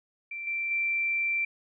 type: tone with level steps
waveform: sine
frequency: 2349 Hz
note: D7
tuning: in tune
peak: -34 / -28 / -25 dBFS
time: 0.31-1.45 s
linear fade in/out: 5 ms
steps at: 0.47 / 0.71 s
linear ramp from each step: 2 ms
effects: none